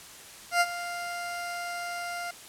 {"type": "tone with ADSR envelope", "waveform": "20% pulse", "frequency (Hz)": 698.5, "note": "F5", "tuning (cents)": 0, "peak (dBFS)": -14, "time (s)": [0.51, 2.31], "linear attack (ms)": 97, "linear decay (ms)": 44, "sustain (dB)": -14, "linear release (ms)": 5, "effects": ["white hiss -47 dBFS RMS until 2.48 s", "low-pass 11000 Hz 12 dB/octave"]}